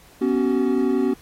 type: chord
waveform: triangle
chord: B suspended second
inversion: none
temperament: equal with one note detuned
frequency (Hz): 246.9 / 277.2 / 378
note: B3 / C#4 / F#4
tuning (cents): 0 / 0 / +37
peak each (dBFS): -20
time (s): 0.21-1.14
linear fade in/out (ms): 10
effects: pink hiss -51 dBFS RMS until 1.21 s + AAC 48 kbps